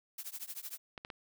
blue noise with tremolo, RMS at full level -40 dBFS, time 0.18-0.78 s, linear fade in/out 5 ms, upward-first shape triangle, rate 13 Hz, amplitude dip 100%
clicks, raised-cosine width 0.3 ms, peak -27 dBFS, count 3, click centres 0.978 / 1.049 / 1.102 s
effects none

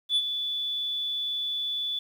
sine tone with ADSR envelope, 3462 Hz, A7, 29 cents flat, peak -17 dBFS, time 0.09-1.99 s, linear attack 72 ms, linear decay 48 ms, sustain -10 dB, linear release 4 ms, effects tanh soft clip ceiling -19 dBFS + 9-bit

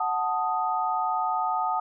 sine chord, D# diminished, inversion first, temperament equal, 740 / 880 / 1244.5 Hz, F#5 / A5 / D#6, 0 / 0 / 0 cents, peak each -28 dBFS, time 0-1.8 s, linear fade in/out 5 ms, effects none

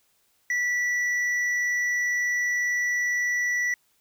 triangle tone with hard clipping, 1957 Hz, B6, 16 cents flat, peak -24 dBFS, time 0.5-3.74 s, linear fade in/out 2 ms, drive 8 dB, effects white hiss -67 dBFS RMS until 4 s

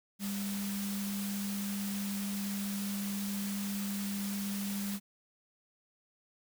sine tone in noise, 200.3 Hz, G3, 38 cents sharp, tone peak -34 dBFS, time 0.19-5 s, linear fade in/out 50 ms, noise white, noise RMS -42 dBFS, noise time 0.19-5 s, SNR +5 dB, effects none

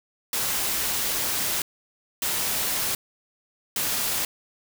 white noise bursts at uneven times, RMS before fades -26 dBFS, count 3, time 0.33-1.62 / 2.22-2.95 / 3.76-4.25 s, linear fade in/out 2 ms, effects none

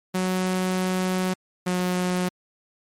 sawtooth tone pair in turn, 185 / 181.09 Hz, F#3 / F#3, 0 / -37 cents, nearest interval unison, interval 37 cents, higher first, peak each -18 dBFS, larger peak neither, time 0.14-1.34 / 1.66-2.29 s, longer first, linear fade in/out 10 ms, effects MP3 64 kbps

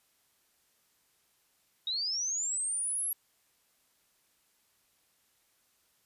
sine linear sweep, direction up, 3730 to 11420 Hz, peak -30 dBFS, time 1.87-3.13 s, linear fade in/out 2 ms, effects white hiss -71 dBFS RMS until 6.05 s + resampled to 32000 Hz

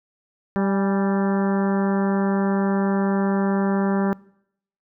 harmonic tone with a mistuned harmonic, 195.9 Hz, G3, 1 cent flat, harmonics 1 / 2 / 3 / 4 / 5 / 6 / 7 / 8 / 9, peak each -20 / -26 / -30 / -32 / -34 / -36 / -37 / -38 / -39 dBFS, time 0.56-4.13 s, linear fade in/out 0 ms, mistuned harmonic 4, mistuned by +45 cents, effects noise-tail reverb RT60 0.7 s tail -22 dB re dry

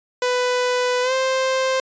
sawtooth tone with pitch glide, 497.1 to 524.2 Hz, B4 to C5, +11 to +3 cents, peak -14 dBFS, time 0.22-1.8 s, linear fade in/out 2 ms, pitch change +92 cents, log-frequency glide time 1.02-1.13 s, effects resampled to 16000 Hz

